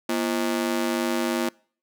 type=ring-modulated tone; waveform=sawtooth; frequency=290 Hz; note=D4; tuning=22 cents flat; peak=-16 dBFS; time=0.09-1.49 s; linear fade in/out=5 ms; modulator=51.4 Hz; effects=noise-tail reverb RT60 0.5 s tail -26 dB re dry